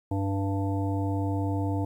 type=harmonic tone; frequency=98 Hz; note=G2; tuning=in tune; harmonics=1 / 3 / 5 / 7 / 9; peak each=-27 / -30 / -38 / -38 / -38 dBFS; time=0.11-1.85 s; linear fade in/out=5 ms; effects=10-bit